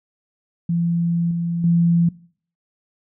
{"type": "tone with level steps", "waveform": "sine", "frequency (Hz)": 170, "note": "F3", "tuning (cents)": -46, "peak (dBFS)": [-17, -20, -13], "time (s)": [0.69, 2.09], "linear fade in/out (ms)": 5, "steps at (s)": [1.31, 1.64], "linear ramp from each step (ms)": 2, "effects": ["noise-tail reverb RT60 0.5 s tail -21 dB re dry"]}